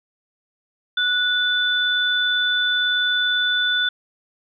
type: tone pair together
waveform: sine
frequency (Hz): 1471 / 3499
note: F#6 / A7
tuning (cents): -11 / -10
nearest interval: octave + minor third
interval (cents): 1501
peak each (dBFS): -20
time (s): 0.97-3.89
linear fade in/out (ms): 5
effects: none